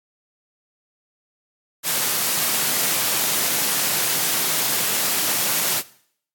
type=high-pass noise; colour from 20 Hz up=white; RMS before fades=-21 dBFS; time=1.83-5.83 s; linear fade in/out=50 ms; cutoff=110 Hz; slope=48 dB/octave; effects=noise-tail reverb RT60 0.6 s tail -19 dB re dry + AAC 64 kbps